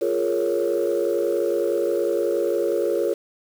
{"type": "chord", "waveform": "sine", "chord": "Bb minor seventh", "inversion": "second", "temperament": "equal", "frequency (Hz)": [349.2, 415.3, 466.2, 554.4], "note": ["F4", "Ab4", "Bb4", "Db5"], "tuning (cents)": [0, 0, 0, 0], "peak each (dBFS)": -24, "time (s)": [0.01, 3.14], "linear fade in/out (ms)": 10, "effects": ["tanh soft clip ceiling -13 dBFS", "7-bit"]}